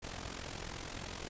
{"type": "noise with amplitude modulation", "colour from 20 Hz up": "pink", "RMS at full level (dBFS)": -40, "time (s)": [0.02, 1.29], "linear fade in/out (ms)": 20, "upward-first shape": "sine", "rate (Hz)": 43.3, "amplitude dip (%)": 75, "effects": ["resampled to 16000 Hz"]}